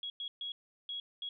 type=tone bursts at uneven times; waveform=sine; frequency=3322 Hz; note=G#7; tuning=in tune; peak=-37 dBFS; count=5; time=0.03-0.1 / 0.2-0.28 / 0.41-0.52 / 0.89-1 / 1.22-1.29 s; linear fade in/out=2 ms; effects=none